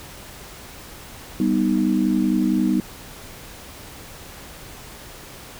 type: chord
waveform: sine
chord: G augmented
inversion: none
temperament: equal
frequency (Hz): 196 / 246.9 / 311.1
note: G3 / B3 / D#4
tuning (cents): 0 / 0 / 0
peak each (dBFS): -21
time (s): 1.4-2.8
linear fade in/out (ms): 2
effects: pink hiss -40 dBFS RMS until 5.59 s